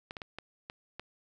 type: clicks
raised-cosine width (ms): 0.3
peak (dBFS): -24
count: 6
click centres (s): 0.109 / 0.168 / 0.218 / 0.386 / 0.699 / 0.996
effects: none